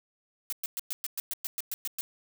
blue noise bursts, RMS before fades -33 dBFS, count 12, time 0.5-2.01 s, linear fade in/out 0 ms, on 25 ms, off 110 ms, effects none

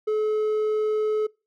sine tone with hard clipping, 429.2 Hz, A4, 43 cents flat, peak -22 dBFS, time 0.07-1.27 s, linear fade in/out 10 ms, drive 3 dB, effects noise-tail reverb RT60 0.3 s tail -25 dB re dry

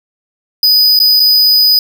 square tone with dropouts, 4978 Hz, D#8, in tune, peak -6 dBFS, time 0.63-1.79 s, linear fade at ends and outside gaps 2 ms, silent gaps 0.991-1 / 1.197-1.201 s, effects none

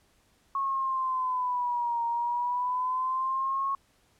sine linear two-way sweep, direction down then up, 1099 to 932.3 to 1099 Hz, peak -26 dBFS, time 0.55-3.75 s, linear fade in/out 2 ms, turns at 2.04 s, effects pink hiss -66 dBFS RMS until 4.19 s + low-pass 12000 Hz 12 dB/octave

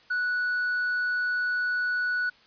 sine tone with tanh clipping, 1475 Hz, F#6, 6 cents flat, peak -25 dBFS, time 0.1-2.3 s, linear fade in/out 10 ms, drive 2 dB, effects white hiss -57 dBFS RMS until 2.46 s + resampled to 11025 Hz

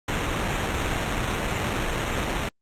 pink noise with sample-and-hold, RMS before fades -26 dBFS, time 0.08-2.49 s, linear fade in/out 5 ms, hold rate 4900 Hz, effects low-pass 10000 Hz 12 dB/octave + Opus 48 kbps

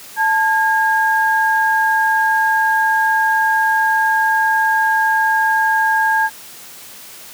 sine tone pair together, 880 / 1628 Hz, A5 / G#6, 0 / -35 cents, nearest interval major seventh, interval 1065 cents, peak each -15 dBFS, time 0.16-6.3 s, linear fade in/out 50 ms, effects white hiss -37 dBFS RMS until 7.33 s + high-pass 100 Hz 12 dB/octave

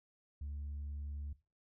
sine tone, 72.3 Hz, D2, 27 cents flat, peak -38 dBFS, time 0.41-1.33 s, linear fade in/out 5 ms, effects noise-tail reverb RT60 0.3 s tail -19 dB re dry + tanh soft clip ceiling -38 dBFS

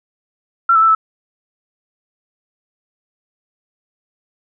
sine tone with pitch steps, 1359 / 1309 / 1328 / 1308 Hz, F6 / E6 / E6 / E6, -48 / -13 / +12 / -14 cents, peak -8 dBFS, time 0.69-0.95 s, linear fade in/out 5 ms, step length 65 ms, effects none

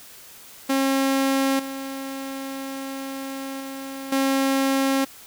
sawtooth tone with level steps, 270 Hz, C#4, 45 cents flat, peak -15 / -26 / -28 / -15 dBFS, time 0.69-5.05 s, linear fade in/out 10 ms, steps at 1.59 / 3.6 / 4.12 s, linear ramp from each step 5 ms, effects white hiss -45 dBFS RMS until 5.26 s

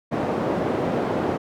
white band-pass noise, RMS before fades -24 dBFS, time 0.11-1.38 s, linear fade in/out 20 ms, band 150 to 520 Hz, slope 12 dB/octave, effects none

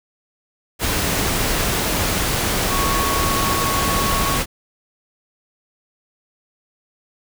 sine tone in noise, 1108.7 Hz, C#6, in tune, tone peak -22 dBFS, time 2.68-4.4 s, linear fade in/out 50 ms, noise pink, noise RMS -20 dBFS, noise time 0.79-4.46 s, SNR -5 dB, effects none

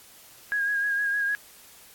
sine tone with vibrato, 1642 Hz, G#6, 20 cents flat, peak -23 dBFS, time 0.52-1.35 s, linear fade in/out 0 ms, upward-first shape sine, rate 6.5 Hz, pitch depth 31 cents each way, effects white hiss -51 dBFS RMS until 1.94 s + AAC 64 kbps

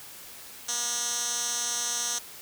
10% pulse tone with band-pass filter, 239.4 Hz, A#3, 46 cents sharp, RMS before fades -30 dBFS, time 0.68-2.19 s, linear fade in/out 10 ms, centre 6600 Hz, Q 3.1, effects white hiss -45 dBFS RMS until 2.41 s

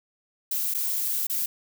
violet noise with dropouts, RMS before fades -27 dBFS, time 0.51-1.46 s, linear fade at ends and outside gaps 5 ms, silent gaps 0.739-0.746 / 1.27-1.297 s, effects none

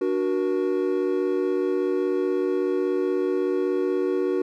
triangle chord, D augmented, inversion none, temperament equal with one note detuned, 293.7 / 370 / 474.9 Hz, D4 / F#4 / A#4, 0 / 0 / +32 cents, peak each -26 / -21 / -26 dBFS, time 0.01-4.42 s, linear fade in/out 5 ms, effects none

